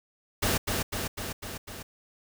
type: noise with echo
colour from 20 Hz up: pink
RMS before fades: -26 dBFS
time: 0.42-0.58 s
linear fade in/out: 10 ms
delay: 250 ms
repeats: 5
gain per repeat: -3 dB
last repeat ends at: 1.83 s
effects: none